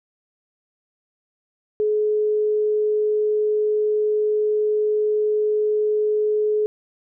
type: tone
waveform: sine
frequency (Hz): 424.6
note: G#4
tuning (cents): +38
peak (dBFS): -17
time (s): 1.8-6.66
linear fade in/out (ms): 0
effects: none